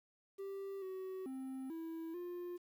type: tone with pitch steps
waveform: triangle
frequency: 391.9 / 376.7 / 263.6 / 327 / 352.9 Hz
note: G4 / F#4 / C4 / E4 / F4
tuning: 0 / +31 / +13 / -14 / +18 cents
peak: -40 dBFS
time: 0.38-2.58 s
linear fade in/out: 20 ms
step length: 440 ms
effects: 11-bit